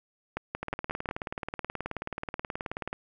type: two click trains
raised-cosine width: 0.5 ms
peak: -16 / -18 dBFS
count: 5 / 44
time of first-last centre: 0.37-1.089 / 0.63-2.929 s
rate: 5.56 / 18.7 Hz
effects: none

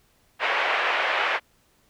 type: band-pass noise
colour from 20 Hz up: white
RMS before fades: -24 dBFS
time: 0.39-1.4 s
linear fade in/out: 50 ms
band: 500 to 2500 Hz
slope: 24 dB/octave
effects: pink hiss -63 dBFS RMS until 1.89 s

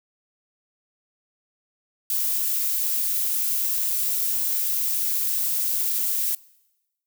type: noise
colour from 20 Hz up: violet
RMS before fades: -24 dBFS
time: 2.1-6.35 s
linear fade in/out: 2 ms
effects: noise-tail reverb RT60 1.0 s tail -23 dB re dry

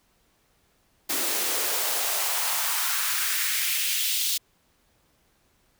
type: noise with high-pass filter sweep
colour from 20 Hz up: white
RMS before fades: -26 dBFS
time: 1.09-4.38 s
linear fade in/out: 10 ms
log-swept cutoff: 280 to 3700 Hz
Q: 1.8
effects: pink hiss -66 dBFS RMS until 5.79 s

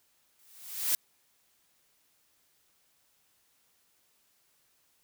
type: noise with exponential growth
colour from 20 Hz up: blue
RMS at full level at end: -25 dBFS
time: 0.39-0.95 s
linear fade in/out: 0 ms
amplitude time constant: 120 ms
effects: white hiss -70 dBFS RMS until 5.03 s

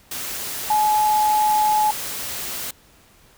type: tone in noise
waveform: sine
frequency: 850 Hz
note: G#5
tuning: 40 cents sharp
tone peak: -15 dBFS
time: 0.7-1.91 s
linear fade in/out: 5 ms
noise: white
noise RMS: -29 dBFS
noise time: 0.11-2.71 s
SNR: +11 dB
effects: pink hiss -53 dBFS RMS until 3.37 s

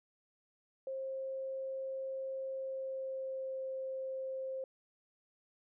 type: tone with pitch glide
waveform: sine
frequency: 532 to 527.7 Hz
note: C5 to C5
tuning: +29 to +15 cents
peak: -37 dBFS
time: 0.87-4.64 s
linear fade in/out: 2 ms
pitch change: -14 cents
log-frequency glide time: 2.49-3.62 s
effects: none

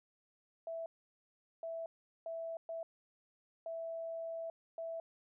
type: tone bursts at uneven times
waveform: sine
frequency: 659.3 Hz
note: E5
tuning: in tune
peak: -39 dBFS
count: 6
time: 0.67-0.86 / 1.63-1.86 / 2.26-2.57 / 2.69-2.83 / 3.66-4.5 / 4.78-5 s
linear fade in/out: 2 ms
effects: none

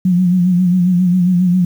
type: tone with vibrato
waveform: sine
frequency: 180 Hz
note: F#3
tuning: 47 cents flat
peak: -9 dBFS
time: 0.05-1.65 s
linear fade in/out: 5 ms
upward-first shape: sine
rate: 7.4 Hz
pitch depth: 57 cents each way
effects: 7-bit

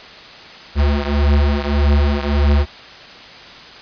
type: beating tone pair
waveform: square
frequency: 71.4 / 73.1 Hz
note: D2 / D2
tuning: -48 / -7 cents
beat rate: 1.7 Hz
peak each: -15 / -18 dBFS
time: 0.75-2.66 s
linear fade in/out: 50 ms
effects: white hiss -37 dBFS RMS until 3.81 s + resampled to 11025 Hz

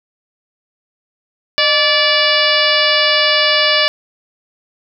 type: harmonic tone with a mistuned harmonic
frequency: 580 Hz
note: D5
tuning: 22 cents flat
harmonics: 1 / 2 / 3 / 4 / 5 / 6 / 7 / 8 / 9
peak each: -18 / -21 / -18 / -19 / -17 / -20 / -22 / -19 / -22 dBFS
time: 1.58-3.88 s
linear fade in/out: 0 ms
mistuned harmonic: 1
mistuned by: +83 cents
effects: none

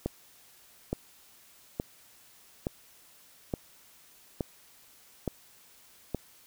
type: click train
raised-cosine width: 2 ms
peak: -16 dBFS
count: 8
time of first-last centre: 0.06-6.147 s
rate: 1.15 Hz
effects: white hiss -58 dBFS RMS until 6.46 s

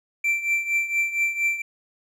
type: tone with tremolo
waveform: triangle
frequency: 2346 Hz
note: D7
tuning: 2 cents flat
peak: -16 dBFS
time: 0.24-1.62 s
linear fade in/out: 5 ms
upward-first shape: triangle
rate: 4.3 Hz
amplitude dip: 80%
effects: none

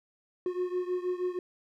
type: beating tone pair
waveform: triangle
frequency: 359.9 / 366.2 Hz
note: F#4 / F#4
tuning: -48 / -18 cents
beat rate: 6.3 Hz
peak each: -29 / -32 dBFS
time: 0.46-1.39 s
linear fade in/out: 2 ms
effects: none

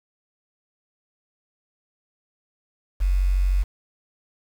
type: tone with quantisation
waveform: sine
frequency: 46.5 Hz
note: F#1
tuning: 9 cents sharp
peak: -17 dBFS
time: 3-3.64 s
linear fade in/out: 20 ms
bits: 7
effects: none

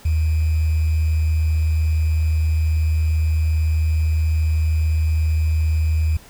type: tone with sample-and-hold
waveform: sine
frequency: 78.8 Hz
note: D#2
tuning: 23 cents sharp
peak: -15 dBFS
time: 0.05-6.17 s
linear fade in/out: 5 ms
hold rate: 2450 Hz
effects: pink hiss -46 dBFS RMS until 6.29 s

